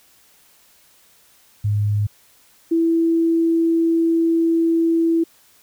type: tone pair in turn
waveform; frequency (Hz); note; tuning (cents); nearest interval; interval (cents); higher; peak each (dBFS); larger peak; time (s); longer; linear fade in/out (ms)
sine; 103.83 / 330.7; G#2 / E4; 0 / +6; octave + minor sixth; 2006; second; -16 / -14; second; 1.64-2.07 / 2.71-5.24; second; 10
effects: white hiss -54 dBFS RMS until 5.62 s